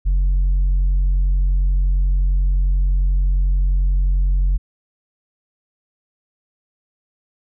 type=tone with tanh clipping; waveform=sine; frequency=45.68 Hz; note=F#1; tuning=21 cents flat; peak=-14 dBFS; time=0.05-4.58 s; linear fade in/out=20 ms; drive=2 dB; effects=none